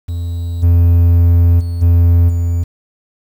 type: tone with level steps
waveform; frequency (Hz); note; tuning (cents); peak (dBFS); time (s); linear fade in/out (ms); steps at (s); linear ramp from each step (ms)
triangle; 85.8; F2; -30; -15 / -4 / -14 / -4 / -10; 0.08-2.64; 10; 0.62 / 1.59 / 1.81 / 2.28; 20
effects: 7-bit